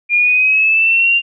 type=linear sweep; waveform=sine; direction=up; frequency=2402 to 2794 Hz; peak=-9 dBFS; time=0.09-1.22 s; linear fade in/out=50 ms; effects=none